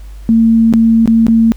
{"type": "tone with dropouts", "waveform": "sine", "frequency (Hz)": 226.6, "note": "A#3", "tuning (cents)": -49, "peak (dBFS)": -5, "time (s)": [0.29, 1.52], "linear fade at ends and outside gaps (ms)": 0, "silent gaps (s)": [[0.727, 0.737], [1.058, 1.076], [1.267, 1.283]], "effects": ["added 50 Hz sine -27 dBFS peak until 1.56 s", "pink hiss -47 dBFS RMS until 1.56 s"]}